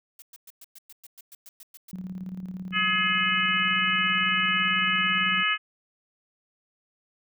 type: noise bursts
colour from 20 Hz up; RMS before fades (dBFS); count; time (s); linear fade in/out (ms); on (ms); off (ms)
blue; -46; 13; 0.19-1.913; 2; 31; 110
type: tone with tremolo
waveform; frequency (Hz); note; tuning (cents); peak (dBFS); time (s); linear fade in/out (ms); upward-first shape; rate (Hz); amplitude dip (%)
sine; 185; F#3; 0; -31; 1.93-5.43; 2; square; 18; 55
type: harmonic tone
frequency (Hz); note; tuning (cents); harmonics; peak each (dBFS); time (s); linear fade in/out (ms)
423.2; G#4; +33; 3 / 4 / 5 / 6 / 7; -28 / -28 / -28 / -28 / -28; 2.72-5.58; 50
effects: none